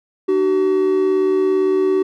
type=tone pair together; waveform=triangle; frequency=301.5 / 379.2 Hz; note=D4 / F#4; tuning=+46 / +43 cents; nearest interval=major third; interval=397 cents; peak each=-20 / -12 dBFS; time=0.28-2.03 s; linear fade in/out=10 ms; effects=none